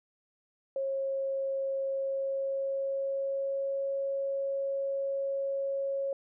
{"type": "tone with pitch glide", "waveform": "sine", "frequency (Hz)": [542, 549.2], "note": ["C#5", "C#5"], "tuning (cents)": [-39, -16], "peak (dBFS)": -29, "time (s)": [0.76, 6.13], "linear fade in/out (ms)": 2, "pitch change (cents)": 23, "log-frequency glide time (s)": [1.89, 3.89], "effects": []}